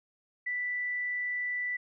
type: tone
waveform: sine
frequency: 1975.5 Hz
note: B6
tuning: in tune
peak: -30 dBFS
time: 0.46-1.77 s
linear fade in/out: 10 ms
effects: none